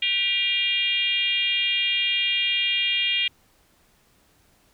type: tone with frequency modulation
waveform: sine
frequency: 2814 Hz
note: F7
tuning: 12 cents sharp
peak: -20 dBFS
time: 0.02-3.28 s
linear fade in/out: 5 ms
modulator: 429 Hz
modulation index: 1.4
effects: pink hiss -61 dBFS RMS until 4.73 s